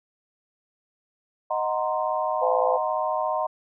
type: chord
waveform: sine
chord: C half-diminished seventh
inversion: first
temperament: equal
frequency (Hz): 622.3 / 740 / 932.3 / 1046.5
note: Eb5 / Gb5 / Bb5 / C6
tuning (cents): 0 / 0 / 0 / 0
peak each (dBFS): -27 / -29 / -29 / -29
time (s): 1.5-3.47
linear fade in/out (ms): 10
type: harmonic tone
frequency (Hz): 170.1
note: F3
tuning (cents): -45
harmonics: 3 / 4 / 5 / 6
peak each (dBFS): -23 / -27 / -28 / -37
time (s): 2.41-2.78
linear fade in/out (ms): 20
effects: none